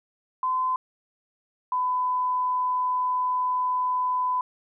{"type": "tone pair in turn", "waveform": "sine", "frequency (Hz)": [1023, 1003.7], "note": ["C6", "B5"], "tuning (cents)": [-39, 28], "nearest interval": "unison", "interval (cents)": 33, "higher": "first", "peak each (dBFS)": -22, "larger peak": "neither", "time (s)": [[0.43, 0.76], [1.72, 4.41]], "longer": "second", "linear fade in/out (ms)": 2, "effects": []}